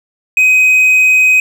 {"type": "tone", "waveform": "triangle", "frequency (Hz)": 2517, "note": "D#7", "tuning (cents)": 19, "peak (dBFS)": -4, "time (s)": [0.37, 1.4], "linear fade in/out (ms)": 2, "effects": []}